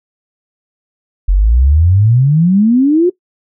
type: exponential sweep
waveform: sine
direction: up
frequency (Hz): 43.65 to 370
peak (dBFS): -6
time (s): 1.28-3.1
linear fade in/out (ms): 10
effects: noise-tail reverb RT60 0.1 s tail -19 dB re dry